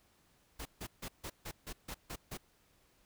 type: noise bursts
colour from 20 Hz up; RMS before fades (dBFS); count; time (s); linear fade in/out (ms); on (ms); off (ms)
pink; -43; 9; 0.59-2.375; 10; 65; 150
effects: pink hiss -70 dBFS RMS until 3.05 s